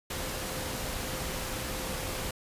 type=tone in noise; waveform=sine; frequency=518 Hz; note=C5; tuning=17 cents flat; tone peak=-44 dBFS; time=0.1-2.31 s; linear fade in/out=5 ms; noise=pink; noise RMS=-35 dBFS; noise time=0.1-2.31 s; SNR=-12 dB; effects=resampled to 32000 Hz